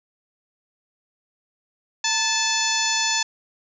harmonic tone with a mistuned harmonic, 872 Hz, A5, 16 cents flat, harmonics 1 / 2 / 3 / 4 / 5 / 6 / 7 / 8, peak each -28 / -28 / -28 / -28 / -28 / -28 / -28 / -28 dBFS, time 2.04-3.23 s, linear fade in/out 5 ms, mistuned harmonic 1, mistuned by +66 cents, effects none

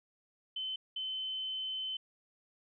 sine tone bursts at uneven times, 3060 Hz, G7, 42 cents flat, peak -35 dBFS, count 2, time 0.56-0.76 / 0.96-1.97 s, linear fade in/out 5 ms, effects none

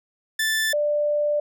sawtooth / sine tone pair in turn, 1760 / 591.1 Hz, A6 / D5, 0 / +11 cents, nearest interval octave + perfect fifth, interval 1889 cents, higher first, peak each -17 / -19 dBFS, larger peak first, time 0.39-0.73 / 0.73-1.4 s, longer second, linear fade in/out 5 ms, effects none

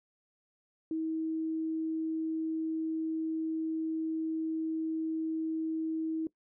sine tone, 320 Hz, D#4, 49 cents sharp, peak -30 dBFS, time 0.91-6.27 s, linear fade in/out 2 ms, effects noise-tail reverb RT60 0.1 s tail -20 dB re dry

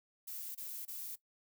violet noise bursts, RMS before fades -44 dBFS, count 3, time 0.27-1.158 s, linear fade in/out 10 ms, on 280 ms, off 24 ms, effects noise-tail reverb RT60 0.1 s tail -17 dB re dry

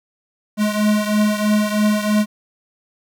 square beating tone pair, 210 / 213.1 Hz, G#3 / G#3, +19 / +45 cents, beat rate 3.1 Hz, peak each -17 / -21 dBFS, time 0.57-2.26 s, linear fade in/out 50 ms, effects 9-bit

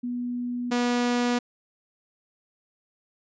sine / sawtooth tone pair in turn, 244.2 / 242.9 Hz, B3 / B3, -19 / -29 cents, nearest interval unison, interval 10 cents, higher first, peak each -27 / -18 dBFS, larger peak second, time 0.03-0.71 / 0.71-1.39 s, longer neither, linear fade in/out 10 ms, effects resampled to 16000 Hz

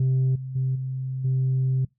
sine tone with level steps, 130.81 Hz, C3, in tune, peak -16 / -30 / -20 / -26 / -18 dBFS, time 0-1.85 s, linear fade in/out 5 ms, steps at 0.35 / 0.55 / 0.75 / 1.24 s, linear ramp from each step 10 ms, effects noise-tail reverb RT60 0.2 s tail -25 dB re dry + tanh soft clip ceiling -17 dBFS

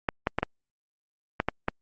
clicks, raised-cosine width 0.5 ms, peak -9 dBFS, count 7, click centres 0.088 / 0.271 / 0.386 / 0.43 / 1.401 / 1.486 / 1.684 s, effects Opus 48 kbps

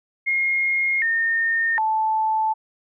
sine tone with pitch steps, 2143 / 1827 / 875 Hz, C7 / A#6 / A5, +41 / -35 / -10 cents, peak -18 dBFS, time 0.26-2.54 s, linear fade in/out 20 ms, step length 760 ms, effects none

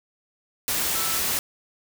sine tone in noise, 1322 Hz, E6, 5 cents sharp, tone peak -35 dBFS, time 0.95-1.18 s, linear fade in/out 0 ms, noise white, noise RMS -25 dBFS, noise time 0.68-1.39 s, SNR -13 dB, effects none

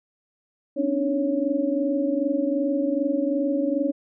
sine tone cluster, 258.2 / 282.1 / 304.7 / 556 Hz, C4 / C#4 / D#4 / C#5, -23 / +30 / -36 / +5 cents, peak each -31 / -24 / -27 / -26 dBFS, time 0.76-3.92 s, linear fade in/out 20 ms, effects none

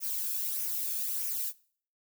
violet noise with flanger, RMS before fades -33 dBFS, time 0-1.53 s, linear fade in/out 50 ms, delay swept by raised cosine 0.24 to 1.05 ms, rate 1.6 Hz, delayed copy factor -0.5, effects noise-tail reverb RT60 0.5 s tail -21 dB re dry

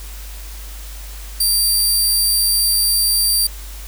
15% pulse tone, 4699 Hz, D8, in tune, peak -7 dBFS, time 1.4-3.47 s, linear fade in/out 5 ms, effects added 50 Hz sine -30 dBFS peak until 3.87 s + white hiss -38 dBFS RMS until 3.87 s

